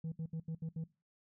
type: tone bursts at uneven times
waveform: sine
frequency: 161.5 Hz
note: E3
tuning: 35 cents flat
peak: -34 dBFS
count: 6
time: 0.04-0.12 / 0.19-0.26 / 0.33-0.4 / 0.48-0.55 / 0.62-0.69 / 0.76-0.84 s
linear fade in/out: 5 ms
effects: noise-tail reverb RT60 0.3 s tail -21 dB re dry + tanh soft clip ceiling -36 dBFS